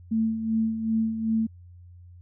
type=tone with tremolo; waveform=sine; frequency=222.7 Hz; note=A3; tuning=21 cents sharp; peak=-20 dBFS; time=0.11-1.47 s; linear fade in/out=10 ms; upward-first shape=sine; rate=2.6 Hz; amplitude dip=60%; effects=added 88 Hz sine -45 dBFS peak until 2.21 s